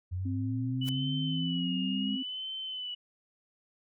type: linear sweep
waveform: sine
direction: up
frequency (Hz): 87.7 to 207.7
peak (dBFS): -31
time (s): 0.11-2.17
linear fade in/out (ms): 20
type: tone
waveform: sine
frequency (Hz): 261.8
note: C4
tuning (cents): +1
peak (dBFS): -33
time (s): 0.25-2.23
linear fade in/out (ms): 10
type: tone with vibrato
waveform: sine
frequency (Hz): 2960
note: F#7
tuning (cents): 0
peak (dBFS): -35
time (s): 0.81-2.95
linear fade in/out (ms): 10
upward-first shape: sine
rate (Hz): 0.72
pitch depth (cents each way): 70
type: noise with exponential growth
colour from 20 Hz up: white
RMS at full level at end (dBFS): -38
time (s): 0.82-0.89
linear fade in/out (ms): 1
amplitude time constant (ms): 15
effects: none

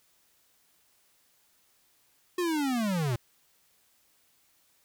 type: linear sweep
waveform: square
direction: down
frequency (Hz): 364.4 to 112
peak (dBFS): -27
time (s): 2.38-3.16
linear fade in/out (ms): 5
effects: white hiss -67 dBFS RMS until 4.84 s

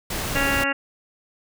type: noise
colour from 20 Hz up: pink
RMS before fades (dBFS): -27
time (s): 0.1-0.64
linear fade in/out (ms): 5
type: harmonic tone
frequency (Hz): 277.2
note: C#4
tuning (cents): 0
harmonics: 1 / 2 / 3 / 4 / 5 / 6 / 7 / 8 / 9 / 10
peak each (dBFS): -29 / -29 / -32 / -34 / -28 / -27 / -28 / -35 / -37 / -27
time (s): 0.35-0.73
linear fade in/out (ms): 10
effects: none

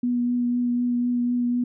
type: tone with vibrato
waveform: sine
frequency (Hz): 243.3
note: B3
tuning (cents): -26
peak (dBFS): -20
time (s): 0.03-1.64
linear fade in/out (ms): 5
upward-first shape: triangle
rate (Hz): 4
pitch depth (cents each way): 15
effects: none

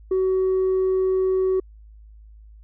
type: tone with tanh clipping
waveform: triangle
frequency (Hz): 376.3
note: F#4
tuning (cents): +29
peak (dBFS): -18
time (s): 0.11-1.6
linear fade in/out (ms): 5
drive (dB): 6
effects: added 53 Hz sine -43 dBFS peak until 2.63 s

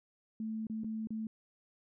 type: tone with dropouts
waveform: sine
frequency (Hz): 220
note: A3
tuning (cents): 0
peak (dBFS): -35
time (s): 0.4-1.27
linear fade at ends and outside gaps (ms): 2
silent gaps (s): 0.669-0.698 / 0.836-0.844 / 1.072-1.105
effects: none

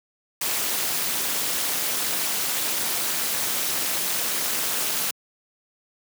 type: noise with amplitude modulation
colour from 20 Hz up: white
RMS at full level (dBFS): -22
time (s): 0.41-5.11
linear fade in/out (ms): 5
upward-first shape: sine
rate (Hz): 225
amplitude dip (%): 75
effects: high-pass 150 Hz 12 dB/octave

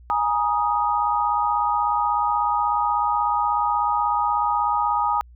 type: chord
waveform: sine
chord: Ab suspended second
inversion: none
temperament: equal with one note detuned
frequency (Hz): 830.6 / 947 / 1244.5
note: Ab5 / Bb5 / Eb6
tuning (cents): 0 / +27 / 0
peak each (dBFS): -23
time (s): 0.1-5.21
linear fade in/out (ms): 0
effects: added 60 Hz sine -44 dBFS peak until 5.35 s

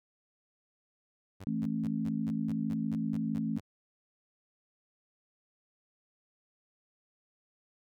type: tone bursts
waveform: sawtooth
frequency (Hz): 96.6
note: G2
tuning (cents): -25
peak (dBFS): -39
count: 11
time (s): 1.4-3.606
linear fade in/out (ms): 10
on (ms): 46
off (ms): 170
type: chord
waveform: sine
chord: A major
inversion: second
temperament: equal with one note detuned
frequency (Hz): 164.81 / 220 / 270.9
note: E3 / A3 / C#4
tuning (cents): 0 / 0 / -40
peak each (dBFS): -36 / -32 / -36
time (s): 1.47-3.58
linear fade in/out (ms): 0
effects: none

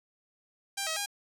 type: tone with pitch steps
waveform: 5% pulse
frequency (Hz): 792 / 639 / 810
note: G5 / D#5 / G#5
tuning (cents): +18 / +46 / -43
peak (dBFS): -19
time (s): 0.77-1.061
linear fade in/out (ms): 10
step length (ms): 97
effects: none

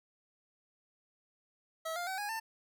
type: tone with pitch steps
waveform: 25% pulse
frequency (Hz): 647 / 701.5 / 760.6 / 824.6 / 894.1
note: E5 / F5 / F#5 / G#5 / A5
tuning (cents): -32 / +8 / +48 / -13 / +28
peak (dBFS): -32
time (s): 1.85-2.4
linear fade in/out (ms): 10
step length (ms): 110
effects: none

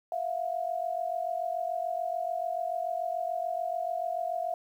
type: tone pair together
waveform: sine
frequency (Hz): 666.1 / 713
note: E5 / F5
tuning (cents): +18 / +36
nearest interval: minor second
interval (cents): 118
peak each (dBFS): -32 / -32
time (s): 0.12-4.54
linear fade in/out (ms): 2
effects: 10-bit

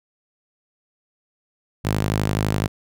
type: tone with high-pass filter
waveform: sawtooth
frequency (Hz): 51.91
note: G#1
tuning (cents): 0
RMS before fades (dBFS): -22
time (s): 1.84-2.68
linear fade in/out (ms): 20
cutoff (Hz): 110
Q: 1.2
effects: none

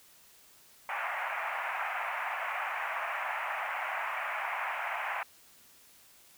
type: band-pass noise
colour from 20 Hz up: pink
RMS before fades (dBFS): -35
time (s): 0.89-5.23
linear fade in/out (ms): 2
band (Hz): 680 to 2500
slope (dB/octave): 48
effects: white hiss -59 dBFS RMS until 6.37 s

